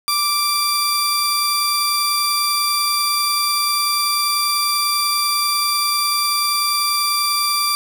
sawtooth tone pair together, 1174.7 / 4729 Hz, D6 / D8, 0 / +11 cents, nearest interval 2 octaves, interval 2411 cents, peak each -16 dBFS, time 0.08-7.75 s, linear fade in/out 0 ms, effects none

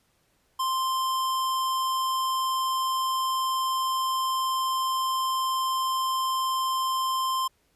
square tone, 1046.5 Hz, C6, in tune, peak -25 dBFS, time 0.59-7.48 s, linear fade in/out 10 ms, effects pink hiss -68 dBFS RMS until 7.75 s + resampled to 32000 Hz

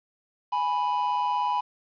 triangle tone pair together, 831.1 / 987.8 Hz, G#5 / B5, +1 / 0 cents, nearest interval minor third, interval 299 cents, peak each -26 / -23 dBFS, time 0.52-1.61 s, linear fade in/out 10 ms, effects resampled to 11025 Hz + 9-bit

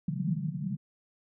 white band-pass noise, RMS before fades -32 dBFS, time 0.08-0.77 s, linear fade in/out 5 ms, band 130 to 210 Hz, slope 96 dB/octave, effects none

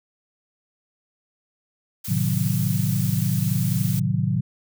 blue noise, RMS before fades -33 dBFS, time 2.04-4 s, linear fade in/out 10 ms
sine chord, A diminished seventh, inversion none, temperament equal with one note detuned, 110 / 130.81 / 154.49 / 185 Hz, A2 / C3 / Eb3 / Gb3, 0 / 0 / -12 / 0 cents, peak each -25 dBFS, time 2.08-4.41 s, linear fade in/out 10 ms
effects none

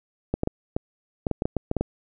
clicks, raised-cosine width 2 ms, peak -10 dBFS, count 12, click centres 0.34 / 0.434 / 0.474 / 0.765 / 1.268 / 1.313 / 1.421 / 1.455 / 1.567 / 1.714 / 1.767 / 1.81 s, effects none

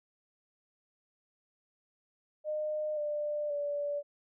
sine tone with pitch steps, 610 / 594.3 / 579.1 Hz, D#5 / D5 / D5, -34 / +20 / -24 cents, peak -31 dBFS, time 2.44-4.03 s, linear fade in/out 50 ms, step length 530 ms, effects none

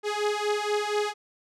sawtooth beating tone pair, 415.3 / 419.5 Hz, G#4 / G#4, 0 / +17 cents, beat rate 4.2 Hz, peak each -24 / -24 dBFS, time 0.03-1.14 s, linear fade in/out 50 ms, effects low-pass 7000 Hz 12 dB/octave

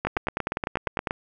two click trains, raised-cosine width 0.5 ms, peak -11 / -10 dBFS, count 10 / 11, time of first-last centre 0.05-1.109 / 0.07-1.072 s, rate 8.5 / 9.98 Hz, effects none

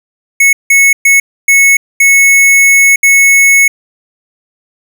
square tone bursts at uneven times, 2200 Hz, C#7, 14 cents flat, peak -4 dBFS, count 6, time 0.4-0.53 / 0.7-0.93 / 1.05-1.2 / 1.48-1.77 / 2-2.96 / 3.03-3.68 s, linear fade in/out 5 ms, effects none

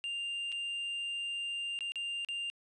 triangle tone with dropouts, 2794 Hz, F7, in tune, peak -33 dBFS, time 0.04-2.5 s, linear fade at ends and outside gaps 0 ms, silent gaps 0.519-0.524 / 1.79-1.807 / 1.92-1.957 / 2.248-2.287 s, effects resampled to 22050 Hz

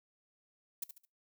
violet noise with echo, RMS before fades -37 dBFS, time 0.82-0.84 s, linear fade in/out 5 ms, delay 71 ms, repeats 3, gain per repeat -9 dB, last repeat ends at 1.053 s, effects noise-tail reverb RT60 0.2 s tail -20 dB re dry

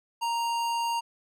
sine tone with hard clipping, 932.3 Hz, A#5, in tune, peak -28 dBFS, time 0.21-1.01 s, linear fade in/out 20 ms, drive 17 dB, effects none

